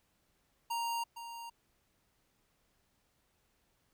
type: tone with echo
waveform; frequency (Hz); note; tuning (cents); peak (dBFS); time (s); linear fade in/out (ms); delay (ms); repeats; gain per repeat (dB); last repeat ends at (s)
square; 932.3; A#5; 0; -34; 0.7-1.04; 10; 460; 1; -10; 1.5
effects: pink hiss -75 dBFS RMS until 3.93 s

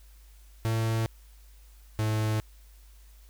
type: tone pair in turn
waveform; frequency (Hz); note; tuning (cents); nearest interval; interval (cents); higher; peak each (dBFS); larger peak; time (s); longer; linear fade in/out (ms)
45% pulse; 112.4 / 108.47; A2 / A2; +37 / -24; minor second; 61; first; -25; neither; 0.65-1.06 / 1.99-2.4; neither; 0
effects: added 51 Hz sine -50 dBFS peak until 3.29 s + white hiss -62 dBFS RMS until 3.29 s

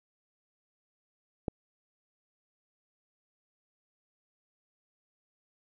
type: click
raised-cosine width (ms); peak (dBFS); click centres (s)
2; -17; 1.482
effects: none

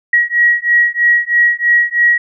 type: beating tone pair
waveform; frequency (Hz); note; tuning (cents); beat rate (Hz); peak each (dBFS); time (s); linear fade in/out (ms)
sine; 1905 / 1908.1; A#6 / A#6; +37 / +40; 3.1; -12; 0.13-2.18; 5
effects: none

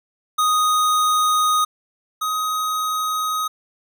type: tone pair in turn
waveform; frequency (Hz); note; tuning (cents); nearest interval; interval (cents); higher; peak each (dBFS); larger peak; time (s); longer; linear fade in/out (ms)
square; 1244.5 / 1257.5; D#6 / D#6; 0 / +18; unison; 18; second; -16 / -21; first; 0.38-1.65 / 2.21-3.48; neither; 10
effects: none

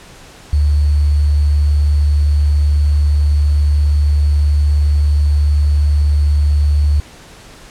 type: tone with sample-and-hold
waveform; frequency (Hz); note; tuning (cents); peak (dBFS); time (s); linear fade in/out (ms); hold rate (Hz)
sine; 73.42; D2; 0; -9; 0.53-7; 0; 4410
effects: pink hiss -39 dBFS RMS until 7.7 s + low-pass 9000 Hz 12 dB/octave

